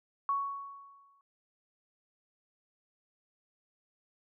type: tone with exponential decay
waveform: sine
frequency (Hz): 1114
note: C#6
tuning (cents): +8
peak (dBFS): -26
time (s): 0.29-1.21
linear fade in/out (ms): 1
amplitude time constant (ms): 200
effects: none